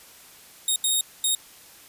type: tone bursts at uneven times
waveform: 10% pulse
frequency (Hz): 3729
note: A#7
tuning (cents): 0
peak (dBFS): -12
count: 3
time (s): 0.68-0.76 / 0.84-1.01 / 1.24-1.35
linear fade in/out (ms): 2
effects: white hiss -49 dBFS RMS until 1.88 s + resampled to 32000 Hz